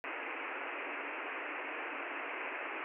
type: band-pass noise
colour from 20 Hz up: white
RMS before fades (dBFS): -41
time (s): 0.04-2.84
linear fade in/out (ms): 0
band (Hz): 270 to 2700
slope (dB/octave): 96
effects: none